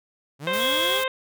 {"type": "linear sweep", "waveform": "sawtooth", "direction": "up", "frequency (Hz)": [132.1, 430.5], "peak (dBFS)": -28, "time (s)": [0.39, 1.04], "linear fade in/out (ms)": 50}
{"type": "harmonic tone", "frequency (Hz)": 523.3, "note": "C5", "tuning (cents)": 0, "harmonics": [1, 2, 3, 4, 5, 6, 7], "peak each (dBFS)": [-26, -29, -31, -32, -33, -34, -34], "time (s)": [0.47, 1.08], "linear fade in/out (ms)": 2}
{"type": "band-stop noise", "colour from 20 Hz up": "white", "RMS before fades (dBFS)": -34, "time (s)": [0.53, 1.04], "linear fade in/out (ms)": 5, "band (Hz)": [300, 1000], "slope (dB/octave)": 48}
{"type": "tone", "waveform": "sine", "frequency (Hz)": 3322, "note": "G#7", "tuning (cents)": 0, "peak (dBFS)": -24, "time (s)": [0.58, 1.01], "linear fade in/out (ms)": 50}
{"effects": []}